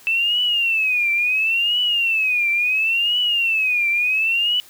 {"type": "tone with vibrato", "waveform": "sine", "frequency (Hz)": 2637, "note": "E7", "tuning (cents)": 0, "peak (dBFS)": -16, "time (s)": [0.07, 4.6], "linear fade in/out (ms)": 0, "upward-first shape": "triangle", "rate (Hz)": 0.72, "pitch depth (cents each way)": 210, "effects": ["white hiss -47 dBFS RMS until 4.69 s"]}